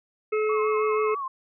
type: harmonic tone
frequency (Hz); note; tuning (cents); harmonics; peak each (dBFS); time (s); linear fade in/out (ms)
430; A4; -40; 1 / 3 / 5 / 6; -22 / -32 / -36 / -38; 0.32-1.15; 10
type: tone with vibrato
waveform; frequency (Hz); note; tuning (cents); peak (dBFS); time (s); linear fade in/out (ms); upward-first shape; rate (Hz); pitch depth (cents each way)
sine; 1097; C#6; -18; -28; 0.49-1.28; 5; triangle; 6.2; 92
effects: none